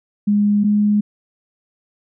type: tone pair in turn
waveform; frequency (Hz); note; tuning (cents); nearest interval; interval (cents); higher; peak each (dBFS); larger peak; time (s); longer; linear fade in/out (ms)
sine; 206.1 / 208; G#3 / G#3; -13 / +3; unison; 16; second; -12; neither; 0.27-0.64 / 0.64-1.01; neither; 10
effects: none